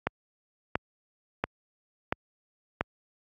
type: click train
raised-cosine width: 0.5 ms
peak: -10 dBFS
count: 5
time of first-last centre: 0.07-2.81 s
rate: 1.46 Hz
effects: high-pass 60 Hz 12 dB/octave + AAC 48 kbps